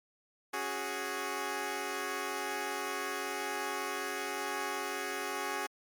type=chord; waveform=10% pulse; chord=C# suspended fourth; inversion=none; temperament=equal; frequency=277.2 / 370 / 415.3 Hz; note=C#4 / F#4 / G#4; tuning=0 / 0 / 0 cents; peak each=-34 / -30 / -29 dBFS; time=0.53-5.67 s; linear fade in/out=10 ms; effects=MP3 96 kbps